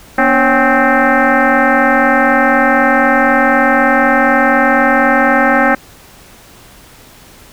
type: tone with frequency modulation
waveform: sine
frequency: 506 Hz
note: B4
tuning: 42 cents sharp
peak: -7 dBFS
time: 0.18-5.75 s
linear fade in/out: 5 ms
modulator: 264 Hz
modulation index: 5.3
effects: pink hiss -40 dBFS RMS until 7.52 s